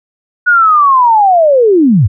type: linear sweep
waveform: sine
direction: down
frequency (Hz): 1472 to 81.6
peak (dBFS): -4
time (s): 0.46-2.08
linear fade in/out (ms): 20
effects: none